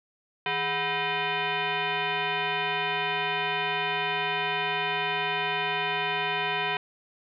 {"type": "tone with frequency modulation", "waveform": "sine", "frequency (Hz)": 735, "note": "F#5", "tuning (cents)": -12, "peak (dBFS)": -25, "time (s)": [0.46, 6.77], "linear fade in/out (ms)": 2, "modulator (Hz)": 574, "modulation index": 4.2, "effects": []}